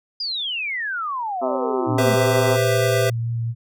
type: exponential sweep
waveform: sine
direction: down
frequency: 4983 to 209.1 Hz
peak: -23 dBFS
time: 0.2-2.15 s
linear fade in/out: 5 ms
type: harmonic tone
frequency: 129.2 Hz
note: C3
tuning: 21 cents flat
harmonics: 2 / 3 / 4 / 5 / 6 / 7 / 8 / 9 / 10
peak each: -28 / -28 / -32 / -32 / -30 / -31 / -32 / -36 / -35 dBFS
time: 1.41-2.57 s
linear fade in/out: 20 ms
type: tone with vibrato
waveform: sine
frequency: 116.2 Hz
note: A#2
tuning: 5 cents flat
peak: -21 dBFS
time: 1.86-3.55 s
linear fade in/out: 50 ms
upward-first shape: triangle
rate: 4.3 Hz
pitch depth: 16 cents each way
type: chord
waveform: square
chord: C major seventh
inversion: second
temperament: equal with one note detuned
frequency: 397.2 / 493.9 / 523.3 / 659.3 Hz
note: G4 / B4 / C5 / E5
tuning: +23 / 0 / 0 / 0 cents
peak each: -24 dBFS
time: 1.98-3.1 s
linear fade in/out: 5 ms
effects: none